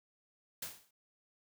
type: noise with exponential decay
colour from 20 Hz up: white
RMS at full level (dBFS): -38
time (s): 0.62-0.91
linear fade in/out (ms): 5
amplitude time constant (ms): 63
effects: none